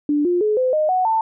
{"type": "tone with pitch steps", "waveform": "sine", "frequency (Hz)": [293.7, 353.3, 425.1, 511.4, 615.2, 740.1, 890.3], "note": ["D4", "F4", "G#4", "C5", "D#5", "F#5", "A5"], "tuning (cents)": [0, 20, 40, -40, -20, 0, 20], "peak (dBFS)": -15, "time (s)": [0.09, 1.21], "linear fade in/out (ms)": 2, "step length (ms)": 160, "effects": []}